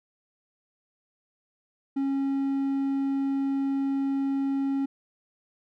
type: tone with hard clipping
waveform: triangle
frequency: 273.8 Hz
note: C#4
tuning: 21 cents flat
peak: -25 dBFS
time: 1.96-4.86 s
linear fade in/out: 10 ms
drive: 6 dB
effects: none